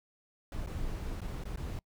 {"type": "noise with dropouts", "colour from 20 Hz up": "brown", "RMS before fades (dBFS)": -37, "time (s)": [0.52, 1.79], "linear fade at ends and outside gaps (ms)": 1, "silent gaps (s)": [[0.662, 0.672], [1.206, 1.216], [1.438, 1.454], [1.559, 1.573]], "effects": ["noise-tail reverb RT60 0.1 s tail -26 dB re dry"]}